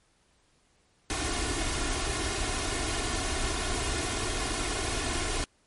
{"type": "noise with comb filter", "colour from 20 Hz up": "pink", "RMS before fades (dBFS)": -30, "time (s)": [1.1, 5.44], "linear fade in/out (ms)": 0, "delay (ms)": 2.8, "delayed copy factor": 0.7, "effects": ["pink hiss -67 dBFS RMS until 5.66 s", "MP3 48 kbps"]}